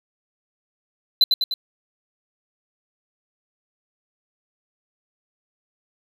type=tone with echo; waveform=triangle; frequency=4031 Hz; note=B7; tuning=35 cents sharp; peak=-9 dBFS; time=1.21-1.24 s; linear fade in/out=2 ms; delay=100 ms; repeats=3; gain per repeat=-4 dB; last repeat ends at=1.54 s; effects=8-bit